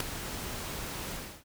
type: noise with ADSR envelope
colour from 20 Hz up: pink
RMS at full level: -24 dBFS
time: 0-1.44 s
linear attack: 4 ms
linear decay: 4 ms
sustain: -14 dB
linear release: 310 ms
effects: none